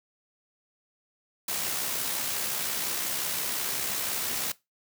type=noise with amplitude modulation; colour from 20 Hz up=white; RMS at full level=-29 dBFS; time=1.48-4.52 s; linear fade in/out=5 ms; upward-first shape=sine; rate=65.7 Hz; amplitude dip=35%; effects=noise-tail reverb RT60 0.2 s tail -19 dB re dry + high-pass 100 Hz 12 dB/octave